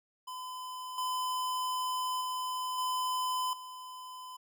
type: tone with level steps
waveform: square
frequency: 1014 Hz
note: B5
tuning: 45 cents sharp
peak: -40 / -32 / -34 / -31 / -44 dBFS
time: 0.27-4.37 s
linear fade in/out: 10 ms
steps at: 0.98 / 2.21 / 2.78 / 3.53 s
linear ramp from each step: 2 ms
effects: none